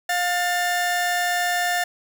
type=tone pair together; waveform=40% pulse; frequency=708.5 / 1784 Hz; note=F5 / A6; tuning=+25 / +23 cents; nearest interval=octave + major third; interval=1598 cents; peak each=-22 / -23 dBFS; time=0.09-1.84 s; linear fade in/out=5 ms; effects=none